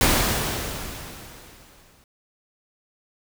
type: noise with exponential decay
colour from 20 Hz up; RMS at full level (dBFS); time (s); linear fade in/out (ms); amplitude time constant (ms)
pink; -17; 0.01-2.04; 1; 440
effects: none